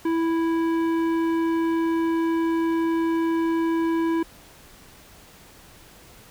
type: tone with tanh clipping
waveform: triangle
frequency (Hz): 329.6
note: E4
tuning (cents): 0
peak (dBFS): -22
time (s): 0.05-4.23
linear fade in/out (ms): 5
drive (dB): 17
effects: pink hiss -49 dBFS RMS until 6.3 s